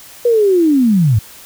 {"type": "linear sweep", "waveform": "sine", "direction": "down", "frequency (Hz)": [489.3, 96.8], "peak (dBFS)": -8, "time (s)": [0.25, 1.19], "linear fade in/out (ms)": 5, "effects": ["white hiss -38 dBFS RMS until 1.45 s"]}